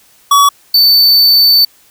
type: tone pair in turn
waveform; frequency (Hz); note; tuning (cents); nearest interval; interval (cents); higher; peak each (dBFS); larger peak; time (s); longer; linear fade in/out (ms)
square; 1133 / 4532; C#6 / C#8; +37 / +37; 2 octaves; 2400; second; -5; neither; 0.31-0.49 / 0.74-1.65; second; 5
effects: white hiss -47 dBFS RMS until 1.9 s